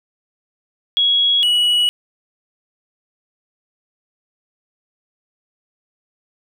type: tone pair in turn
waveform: sine / triangle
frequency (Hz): 3328 / 2928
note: G#7 / F#7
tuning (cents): +3 / -19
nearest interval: major second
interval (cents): 222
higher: first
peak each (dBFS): -12 / -11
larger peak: second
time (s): 0.97-1.43 / 1.43-1.89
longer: neither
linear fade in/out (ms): 0
effects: none